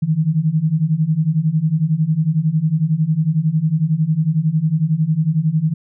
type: beating tone pair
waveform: sine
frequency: 151.4 / 162.4 Hz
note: D#3 / E3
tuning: -47 / -26 cents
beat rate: 11 Hz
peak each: -18 / -16 dBFS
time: 0.02-5.74 s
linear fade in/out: 10 ms
effects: none